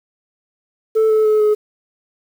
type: tone with pitch steps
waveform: sine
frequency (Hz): 440 / 434.4 / 429 / 423.5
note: A4 / A4 / A4 / G#4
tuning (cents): 0 / -22 / -44 / +34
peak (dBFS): -8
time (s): 0.95-1.55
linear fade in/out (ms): 20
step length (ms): 150
effects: tanh soft clip ceiling -10 dBFS + 7-bit